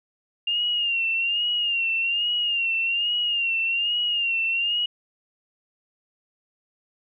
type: tone with vibrato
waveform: sine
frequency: 2794 Hz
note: F7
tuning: in tune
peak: -21 dBFS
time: 0.47-4.86 s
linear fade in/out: 5 ms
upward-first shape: sine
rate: 1.2 Hz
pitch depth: 70 cents each way
effects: none